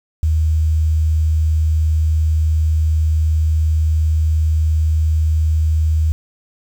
sine tone, 78.6 Hz, D#2, 18 cents sharp, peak -12 dBFS, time 0.23-6.12 s, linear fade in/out 0 ms, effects 7-bit

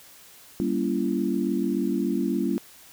sine chord, G diminished seventh, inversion none, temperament just, 196 / 235.2 / 282.2 / 338.7 Hz, G3 / Bb3 / Db4 / Fb4, 0 / +16 / +31 / +47 cents, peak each -28 dBFS, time 0.6-2.58 s, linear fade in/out 0 ms, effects white hiss -50 dBFS RMS until 2.92 s

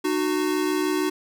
square tone pair together, 303.7 / 370 Hz, D#4 / F#4, -42 / 0 cents, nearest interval minor third, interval 342 cents, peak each -25 dBFS, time 0.04-1.1 s, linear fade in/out 10 ms, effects none

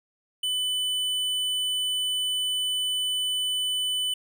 sine tone with tanh clipping, 3000 Hz, F#7, 23 cents sharp, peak -26 dBFS, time 0.43-4.14 s, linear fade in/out 5 ms, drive 13 dB, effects none

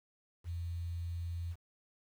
sine tone with quantisation, 85.5 Hz, F2, 36 cents flat, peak -36 dBFS, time 0.44-1.56 s, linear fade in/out 50 ms, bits 10, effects none

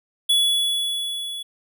square tone with level ramp, 3400 Hz, G#7, 40 cents sharp, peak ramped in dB -15 to -30 dBFS, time 0.29-1.43 s, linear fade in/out 10 ms, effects none

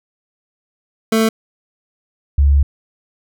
25% pulse / sine tone pair in turn, 222.3 / 70.57 Hz, A3 / C#2, +18 / +32 cents, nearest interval octave + minor sixth, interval 1986 cents, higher first, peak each -8 dBFS, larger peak neither, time 1.12-1.29 / 2.38-2.63 s, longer second, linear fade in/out 5 ms, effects none

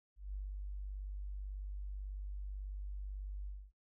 sine tone with ADSR envelope, 49.09 Hz, G1, 3 cents sharp, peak -38 dBFS, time 0.16-3.72 s, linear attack 180 ms, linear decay 170 ms, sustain -2 dB, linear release 250 ms, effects noise-tail reverb RT60 0.1 s tail -23 dB re dry

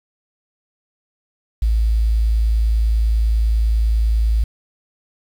sine tone with quantisation, 55 Hz, A1, in tune, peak -13 dBFS, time 1.62-4.44 s, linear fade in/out 5 ms, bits 7, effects none

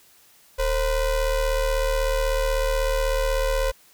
square ring-modulated tone, 246.9 Hz, B3, in tune, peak -18 dBFS, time 0.58-3.72 s, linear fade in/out 20 ms, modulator 285 Hz, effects white hiss -55 dBFS RMS until 3.93 s

